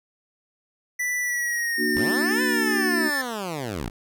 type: tone with pitch glide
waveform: square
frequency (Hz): 1975.5 to 1760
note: B6 to A6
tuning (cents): 0 to 0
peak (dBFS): -24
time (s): 0.99-3.22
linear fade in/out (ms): 10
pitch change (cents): -200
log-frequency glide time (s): 1.2-2.2
type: chord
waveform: sine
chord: Bb augmented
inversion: none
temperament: equal with one note detuned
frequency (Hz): 233.1 / 298.1 / 370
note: Bb3 / D4 / F#4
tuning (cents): 0 / +26 / 0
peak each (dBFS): -27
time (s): 1.77-3.11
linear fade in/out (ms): 50
type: linear two-way sweep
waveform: 10% pulse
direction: up then down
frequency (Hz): 44 to 513 to 44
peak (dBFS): -20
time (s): 1.95-3.9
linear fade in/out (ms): 10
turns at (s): 2.42
effects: none